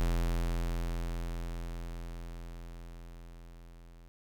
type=tone with level ramp; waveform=square; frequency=42.45 Hz; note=F1; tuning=48 cents flat; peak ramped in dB=-27 to -52 dBFS; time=0-4.08 s; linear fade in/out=0 ms; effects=none